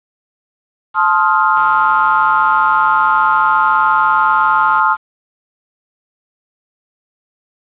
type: chord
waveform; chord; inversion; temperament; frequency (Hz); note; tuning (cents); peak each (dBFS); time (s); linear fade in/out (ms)
sine; F dominant seventh; first; just; 873.1 / 1047.7 / 1257.2 / 1396.9; A5 / C6 / Eb6 / F6; -14 / +2 / +18 / 0; -15; 0.94-4.97; 50
type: click train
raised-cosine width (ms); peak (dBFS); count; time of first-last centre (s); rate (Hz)
0.3; -18; 472; 1.57-4.796; 146
effects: resampled to 8000 Hz + 7-bit